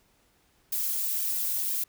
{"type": "noise with flanger", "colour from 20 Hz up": "violet", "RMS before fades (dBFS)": -29, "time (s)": [0.72, 1.84], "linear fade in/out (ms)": 5, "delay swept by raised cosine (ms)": [1.4, 5.8], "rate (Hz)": 2, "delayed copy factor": -0.85, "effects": ["pink hiss -66 dBFS RMS until 1.88 s"]}